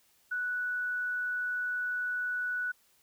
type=tone; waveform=sine; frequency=1478 Hz; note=F#6; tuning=2 cents flat; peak=-30 dBFS; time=0.31-2.72 s; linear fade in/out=10 ms; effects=white hiss -67 dBFS RMS until 3.02 s